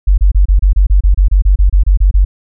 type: tone bursts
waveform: sine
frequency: 47.5 Hz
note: F#1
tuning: 46 cents sharp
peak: -4 dBFS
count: 16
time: 0.07-2.25 s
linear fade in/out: 10 ms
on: 110 ms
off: 28 ms
effects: none